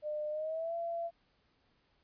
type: tone with pitch glide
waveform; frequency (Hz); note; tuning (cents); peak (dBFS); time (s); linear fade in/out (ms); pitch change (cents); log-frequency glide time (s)
sine; 603 to 676.8; D5 to E5; +46 to +45; -34; 0.02-1.11; 50; +199; 0.3-0.75
effects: pink hiss -73 dBFS RMS until 2.03 s + resampled to 11025 Hz